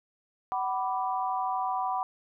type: chord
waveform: sine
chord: B minor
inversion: second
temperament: equal with one note detuned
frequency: 755.1 / 987.8 / 1174.7 Hz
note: F#5 / B5 / D6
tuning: +35 / 0 / 0 cents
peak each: -30 / -31 / -35 dBFS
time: 0.52-2.03 s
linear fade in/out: 0 ms
effects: none